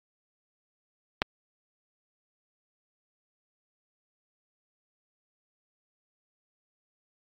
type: clicks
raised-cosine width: 0.3 ms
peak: -6 / -21 dBFS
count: 2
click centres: 1.219 / 1.224 s
effects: AAC 48 kbps